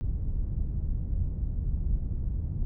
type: low-pass noise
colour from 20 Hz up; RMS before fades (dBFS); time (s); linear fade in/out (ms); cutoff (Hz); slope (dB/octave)
pink; -29; 0.01-2.65; 0; 100; 12
effects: none